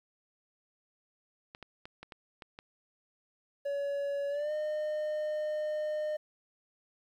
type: clicks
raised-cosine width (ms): 0.3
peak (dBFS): -29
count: 7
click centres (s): 1.549 / 1.627 / 1.855 / 2.03 / 2.122 / 2.422 / 2.589
type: tone with pitch glide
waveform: triangle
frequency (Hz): 565 to 609.1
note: C#5 to D#5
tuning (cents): +33 to -37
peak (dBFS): -29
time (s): 3.65-6.17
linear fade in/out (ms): 10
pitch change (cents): +130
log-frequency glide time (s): 4.29-4.52
effects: 11-bit